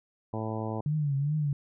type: harmonic tone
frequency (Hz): 110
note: A2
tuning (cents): 0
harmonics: 1 / 2 / 3 / 4 / 5 / 6 / 7 / 8 / 9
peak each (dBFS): -34 / -37 / -39 / -40 / -41 / -42 / -42 / -43 / -44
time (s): 0.33-0.81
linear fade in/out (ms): 5
type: tone with vibrato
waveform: sine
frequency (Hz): 145.4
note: D3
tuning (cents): -17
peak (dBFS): -25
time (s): 0.86-1.53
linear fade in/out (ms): 2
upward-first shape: triangle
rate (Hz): 2.5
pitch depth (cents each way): 120
effects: none